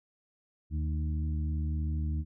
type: harmonic tone with a mistuned harmonic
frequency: 77 Hz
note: D#2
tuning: 17 cents flat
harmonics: 1 / 2 / 3 / 4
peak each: -29 / -38 / -42 / -45 dBFS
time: 0.7-2.25 s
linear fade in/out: 50 ms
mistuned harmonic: 3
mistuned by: -34 cents
effects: none